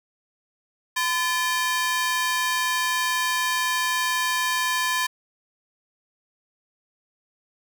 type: ring-modulated tone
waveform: sawtooth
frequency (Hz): 1379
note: F6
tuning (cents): -22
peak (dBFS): -15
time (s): 0.96-5.07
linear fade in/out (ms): 10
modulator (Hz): 361
effects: none